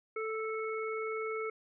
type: harmonic tone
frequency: 439.6 Hz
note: A4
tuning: 2 cents flat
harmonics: 1 / 3 / 5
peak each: -35 / -40 / -42 dBFS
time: 0.16-1.5 s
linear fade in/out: 5 ms
effects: none